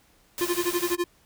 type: noise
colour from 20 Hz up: white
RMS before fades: -33 dBFS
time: 0.38-0.95 s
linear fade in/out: 0 ms
type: tone with tremolo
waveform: square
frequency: 350 Hz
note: F4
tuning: 4 cents sharp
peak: -22 dBFS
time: 0.41-1.04 s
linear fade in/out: 0 ms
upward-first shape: sine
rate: 12 Hz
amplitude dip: 100%
effects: pink hiss -61 dBFS RMS until 1.25 s